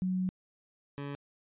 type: tone pair in turn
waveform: sine / 20% pulse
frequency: 185 / 142.01 Hz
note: F#3 / C#3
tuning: 0 / +42 cents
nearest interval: perfect fourth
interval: 458 cents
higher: first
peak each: -28 / -32 dBFS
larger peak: first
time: 0.02-0.29 / 0.98-1.15 s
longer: first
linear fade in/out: 0 ms
effects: resampled to 8000 Hz